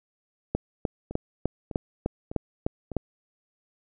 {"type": "two click trains", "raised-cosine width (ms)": 2, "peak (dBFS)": [-11, -22], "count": [9, 4], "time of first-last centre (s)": [[0.55, 2.967], [1.11, 2.917]], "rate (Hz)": [3.31, 1.66], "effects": []}